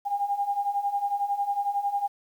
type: beating tone pair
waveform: sine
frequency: 800 / 811 Hz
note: G5 / G#5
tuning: +35 / -41 cents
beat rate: 11 Hz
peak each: -30 / -26 dBFS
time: 0.05-2.08 s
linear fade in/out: 20 ms
effects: 9-bit